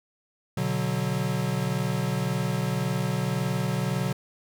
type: chord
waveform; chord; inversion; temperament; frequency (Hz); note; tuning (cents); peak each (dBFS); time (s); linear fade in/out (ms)
square; B minor; none; equal with one note detuned; 123.47 / 145.23 / 185; B2 / D3 / F#3; 0 / -19 / 0; -30; 0.57-4.13; 5
effects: none